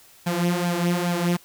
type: tone with flanger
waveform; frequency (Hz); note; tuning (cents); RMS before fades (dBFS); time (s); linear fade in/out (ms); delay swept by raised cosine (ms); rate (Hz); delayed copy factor
sawtooth; 174.61; F3; 0; -23; 0.26-1.37; 10; 1.2 to 5.4; 2.4; +0.65
effects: white hiss -52 dBFS RMS until 1.44 s